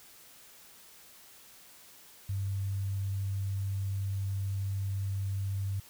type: tone with quantisation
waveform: sine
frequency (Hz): 98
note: G2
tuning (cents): 0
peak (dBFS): -30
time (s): 2.29-5.8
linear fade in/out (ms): 5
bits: 10
effects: white hiss -55 dBFS RMS until 5.89 s